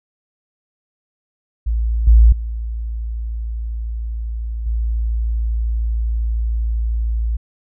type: tone with level steps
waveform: sine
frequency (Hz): 56.4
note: A1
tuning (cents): +44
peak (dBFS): -15 / -5 / -21 / -16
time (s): 1.66-7.37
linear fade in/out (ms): 10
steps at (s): 2.07 / 2.32 / 4.66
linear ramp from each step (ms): 5
effects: none